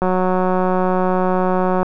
click train, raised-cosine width 1 ms, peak -5 dBFS, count 334, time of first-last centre 0.02-1.83 s, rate 184 Hz, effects none

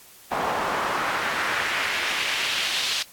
pink noise with band-pass filter sweep, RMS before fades -26 dBFS, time 0.31-3.03 s, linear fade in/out 10 ms, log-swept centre 820 to 3900 Hz, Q 1.7, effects white hiss -49 dBFS RMS until 3.12 s + AAC 64 kbps

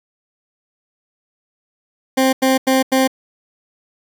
20% pulse tone bursts, 263.2 Hz, C4, 10 cents sharp, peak -7 dBFS, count 4, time 2.17-3.077 s, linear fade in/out 10 ms, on 160 ms, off 89 ms, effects none

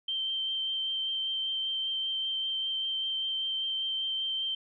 sine tone with vibrato, 3129 Hz, G7, 4 cents flat, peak -29 dBFS, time 0.08-4.55 s, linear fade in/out 5 ms, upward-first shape triangle, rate 5.1 Hz, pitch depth 11 cents each way, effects none

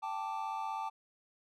triangle chord, G suspended second, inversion none, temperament equal, 784 / 880 / 1174.7 Hz, G5 / A5 / D6, 0 / 0 / 0 cents, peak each -39 / -36 / -40 dBFS, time 0.02-0.9 s, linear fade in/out 20 ms, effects none

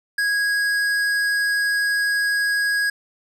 triangle tone with tanh clipping, 1652 Hz, G#6, 10 cents flat, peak -20 dBFS, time 0.18-2.9 s, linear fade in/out 5 ms, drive 18 dB, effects none

